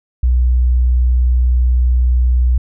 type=tone; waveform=sine; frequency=61.74 Hz; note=B1; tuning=in tune; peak=-9 dBFS; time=0.23-2.58 s; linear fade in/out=5 ms; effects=none